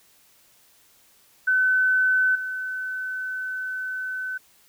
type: tone with level steps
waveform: sine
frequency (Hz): 1515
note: F#6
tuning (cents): +40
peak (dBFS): -17 / -27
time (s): 1.47-4.38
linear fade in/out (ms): 10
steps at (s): 2.35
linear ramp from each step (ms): 5
effects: white hiss -58 dBFS RMS until 4.68 s